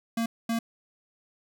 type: tone bursts at uneven times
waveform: square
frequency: 229.3 Hz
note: A#3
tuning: 28 cents flat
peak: -26 dBFS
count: 2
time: 0.17-0.26 / 0.49-0.59 s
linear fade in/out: 5 ms
effects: none